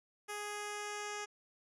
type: tone with low-pass filter sweep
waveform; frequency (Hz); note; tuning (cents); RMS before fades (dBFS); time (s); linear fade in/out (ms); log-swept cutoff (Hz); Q
10% pulse; 415.3; G#4; 0; -42; 0.28-1.26; 20; 11000 to 7200; 1.7
effects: none